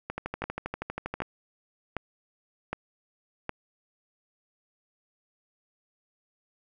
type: two click trains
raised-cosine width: 0.5 ms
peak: -17 / -15 dBFS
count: 15 / 5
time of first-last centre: 0.1-1.22 / 0.44-3.493 s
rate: 12.5 / 1.31 Hz
effects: none